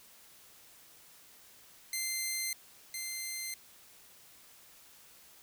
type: tone pair in turn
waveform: 10% pulse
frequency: 2081 / 2081 Hz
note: C7 / C7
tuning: -10 / -10 cents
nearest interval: unison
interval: 0 cents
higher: neither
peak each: -24 / -28 dBFS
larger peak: first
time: 1.93-2.53 / 2.94-3.54 s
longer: neither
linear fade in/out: 2 ms
effects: white hiss -58 dBFS RMS until 5.42 s